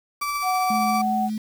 35% pulse tone with tremolo, 1160 Hz, D6, 22 cents flat, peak -21 dBFS, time 0.21-1.02 s, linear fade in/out 10 ms, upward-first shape triangle, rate 15 Hz, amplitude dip 30%
sine tone with pitch glide, 740 to 749.5 Hz, F#5 to F#5, 0 to +22 cents, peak -21 dBFS, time 0.42-1.3 s, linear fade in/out 50 ms, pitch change +22 cents, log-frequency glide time 0.91-1.12 s
sine tone with vibrato, 215.2 Hz, A3, 38 cents flat, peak -24 dBFS, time 0.7-1.38 s, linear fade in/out 5 ms, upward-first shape sine, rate 4.8 Hz, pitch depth 8 cents each way
effects 7-bit

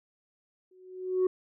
sine tone with exponential growth, 370 Hz, F#4, in tune, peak -18 dBFS, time 0.71-1.27 s, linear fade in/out 5 ms, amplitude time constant 120 ms, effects tanh soft clip ceiling -20 dBFS

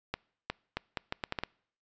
accelerating click train, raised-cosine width 0.3 ms, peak -16 dBFS, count 9, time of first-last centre 0.14-1.436 s, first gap 360 ms, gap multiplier 0.75, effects noise-tail reverb RT60 0.6 s tail -26 dB re dry + resampled to 16000 Hz

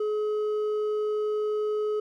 sine tone with hard clipping, 424.3 Hz, G#4, 37 cents sharp, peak -26 dBFS, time 0-2 s, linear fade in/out 5 ms, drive 4 dB, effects none

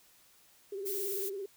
sine tone with vibrato, 394.2 Hz, G4, 10 cents sharp, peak -36 dBFS, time 0.72-1.46 s, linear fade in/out 5 ms, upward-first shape sine, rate 18 Hz, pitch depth 71 cents each way
violet noise, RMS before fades -37 dBFS, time 0.85-1.3 s, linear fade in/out 20 ms
effects white hiss -63 dBFS RMS until 1.56 s

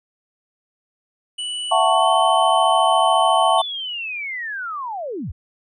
square tone with pitch glide, 2960 to 3052 Hz, F#7 to G7, 0 to -47 cents, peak -25 dBFS, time 1.38-3.62 s, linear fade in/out 10 ms, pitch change +53 cents, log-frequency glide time 1.86-2.09 s
sine chord, F# minor seventh, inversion third, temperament just, 666 / 740 / 888 / 1110 Hz, E5 / F#5 / A5 / C#6, +18 / 0 / +16 / +2 cents, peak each -19 dBFS, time 1.71-3.62 s, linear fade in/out 10 ms
sine linear sweep, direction down, 3602 to 46 Hz, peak -25 dBFS, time 3.58-5.32 s, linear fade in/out 10 ms
effects resampled to 24000 Hz

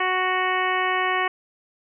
harmonic tone, 370 Hz, F#4, in tune, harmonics 1 / 2 / 3 / 4 / 5 / 6 / 7 / 8, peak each -29 / -27 / -25 / -34 / -26 / -29 / -35 / -34 dBFS, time 0-1.28 s, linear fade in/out 5 ms, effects none

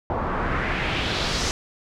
pink noise with low-pass filter sweep, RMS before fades -25 dBFS, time 0.1-1.51 s, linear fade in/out 0 ms, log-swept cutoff 920 to 6200 Hz, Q 2, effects none

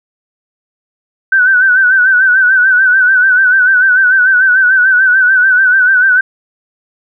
sine tone with vibrato, 1515 Hz, F#6, 40 cents sharp, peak -5 dBFS, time 1.32-6.21 s, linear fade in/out 5 ms, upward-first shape sine, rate 6.8 Hz, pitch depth 67 cents each way, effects none

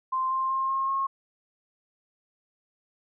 sine tone with pitch steps, 1044 / 1053.7 / 1063.5 / 1073.4 / 1083.3 Hz, C6 / C6 / C6 / C6 / C#6, -4 / +12 / +28 / +44 / -40 cents, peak -24 dBFS, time 0.12-1.07 s, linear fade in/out 10 ms, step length 190 ms, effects none

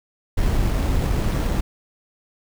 brown noise with sample-and-hold, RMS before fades -20 dBFS, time 0.37-1.61 s, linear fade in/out 10 ms, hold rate 7350 Hz, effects none

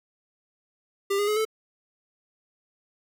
square tone with pitch steps, 397.2 / 410.3 / 423.7 / 437.7 Hz, G4 / G#4 / G#4 / A4, +23 / -21 / +35 / -9 cents, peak -23 dBFS, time 1.1-1.452 s, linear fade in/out 10 ms, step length 88 ms, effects none

